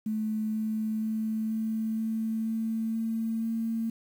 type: tone with pitch steps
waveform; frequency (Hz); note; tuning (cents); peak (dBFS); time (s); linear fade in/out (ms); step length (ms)
sine; 216.5 / 217.9 / 219.3 / 220.7 / 222.1 / 223.5 / 224.9 / 226.3; A3 / A3 / A3 / A3 / A3 / A3 / A3 / A3; -28 / -17 / -6 / +5 / +16 / +27 / +38 / +49; -27; 0.06-3.9; 5; 480
effects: 9-bit